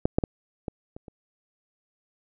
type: clicks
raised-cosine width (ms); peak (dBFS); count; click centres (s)
2; -7 / -7 / -12 / -17 / -26 / -29; 6; 0.055 / 0.185 / 0.238 / 0.682 / 0.965 / 1.082
effects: none